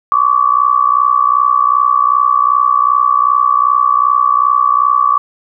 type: tone with amplitude modulation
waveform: sine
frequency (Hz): 1143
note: D6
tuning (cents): -47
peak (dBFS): -4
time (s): 0.12-5.18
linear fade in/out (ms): 0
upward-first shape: sine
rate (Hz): 62.6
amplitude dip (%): 90
effects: none